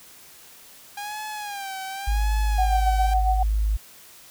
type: tone with vibrato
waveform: sawtooth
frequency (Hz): 809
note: G#5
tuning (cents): -46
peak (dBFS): -27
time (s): 0.97-3.14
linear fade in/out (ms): 5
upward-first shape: sine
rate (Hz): 0.89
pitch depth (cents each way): 97
type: tone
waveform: sine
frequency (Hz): 52.6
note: G#1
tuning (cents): +23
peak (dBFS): -19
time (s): 2.07-3.77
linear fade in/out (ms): 10
type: tone with tremolo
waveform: sine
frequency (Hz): 750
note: F#5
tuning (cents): +23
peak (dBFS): -19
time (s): 2.58-3.43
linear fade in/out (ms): 5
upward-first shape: sine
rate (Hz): 7.3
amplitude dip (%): 65
effects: white hiss -48 dBFS RMS until 4.3 s